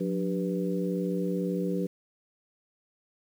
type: harmonic tone with a mistuned harmonic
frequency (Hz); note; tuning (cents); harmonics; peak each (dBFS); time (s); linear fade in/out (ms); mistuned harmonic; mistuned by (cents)
98; G2; 0; 2 / 3 / 4 / 5; -29 / -34 / -34 / -34; 0-1.87; 10; 2; -140
effects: 9-bit